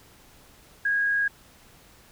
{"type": "tone with frequency modulation", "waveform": "sine", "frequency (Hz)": 1641, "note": "G#6", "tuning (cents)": -21, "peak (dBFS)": -21, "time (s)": [0.85, 1.28], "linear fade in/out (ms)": 5, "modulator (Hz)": 86.3, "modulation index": 0.25, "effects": ["pink hiss -54 dBFS RMS until 2.11 s"]}